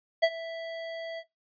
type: tone with ADSR envelope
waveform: square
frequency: 659.3 Hz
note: E5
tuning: in tune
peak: -18 dBFS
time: 0.22-1.24 s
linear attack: 17 ms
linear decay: 57 ms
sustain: -17 dB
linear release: 57 ms
effects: noise-tail reverb RT60 0.2 s tail -21 dB re dry + resampled to 11025 Hz